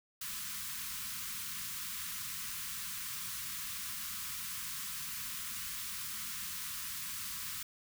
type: band-stop noise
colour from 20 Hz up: white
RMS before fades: -41 dBFS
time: 0.21-7.63 s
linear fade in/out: 5 ms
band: 240 to 1000 Hz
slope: 96 dB/octave
effects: none